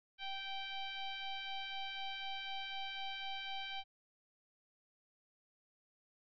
sine tone with frequency modulation, 1560 Hz, G6, 9 cents flat, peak -40 dBFS, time 0.18-3.84 s, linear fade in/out 50 ms, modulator 779 Hz, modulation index 2.9, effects none

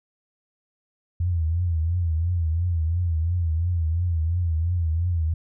sine tone with vibrato, 84.1 Hz, E2, 35 cents sharp, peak -20 dBFS, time 1.2-5.34 s, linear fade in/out 5 ms, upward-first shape triangle, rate 2.9 Hz, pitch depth 130 cents each way, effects none

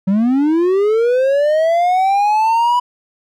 triangle linear sweep, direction up, 185 to 987.8 Hz, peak -9 dBFS, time 0.07-2.8 s, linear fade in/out 10 ms, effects none

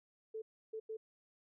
sine tone bursts at uneven times, 440 Hz, A4, in tune, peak -40 dBFS, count 3, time 0.34-0.42 / 0.73-0.8 / 0.89-0.97 s, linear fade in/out 10 ms, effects none

